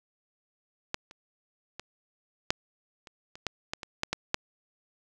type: clicks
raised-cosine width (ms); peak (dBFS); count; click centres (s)
0.2; -12 / -30 / -21 / -6 / -29 / -27 / -12 / -14 / -21 / -10 / -11 / -7; 12; 0.944 / 1.111 / 1.796 / 2.505 / 3.072 / 3.355 / 3.467 / 3.735 / 3.832 / 4.034 / 4.13 / 4.344
effects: none